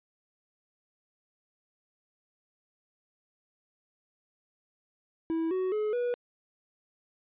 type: tone with pitch steps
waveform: triangle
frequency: 326.3 / 372.7 / 425.6 / 486.1 Hz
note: E4 / F#4 / G#4 / B4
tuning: -18 / +13 / +42 / -28 cents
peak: -25 dBFS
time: 5.3-6.14 s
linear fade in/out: 0 ms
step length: 210 ms
effects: resampled to 8000 Hz